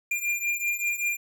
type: beating tone pair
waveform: square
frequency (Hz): 2395 / 2400.2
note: D7 / D7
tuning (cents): +33 / +37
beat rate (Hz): 5.2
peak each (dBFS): -31 / -28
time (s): 0.11-1.17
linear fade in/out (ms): 5
effects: none